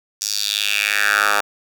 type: tone with high-pass filter sweep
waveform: 10% pulse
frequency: 103.2 Hz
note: G#2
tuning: 10 cents flat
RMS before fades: -19 dBFS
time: 0.21-1.41 s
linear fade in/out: 10 ms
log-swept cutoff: 5800 to 1000 Hz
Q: 3.3
effects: none